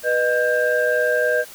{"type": "tone cluster", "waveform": "sine", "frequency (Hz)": [491.6, 615, 1590], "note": ["B4", "D#5", "G6"], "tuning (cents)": [-8, -20, 24], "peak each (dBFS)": -20, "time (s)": [0.03, 1.45], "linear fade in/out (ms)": 50, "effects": ["tanh soft clip ceiling -8 dBFS", "white hiss -41 dBFS RMS until 1.54 s"]}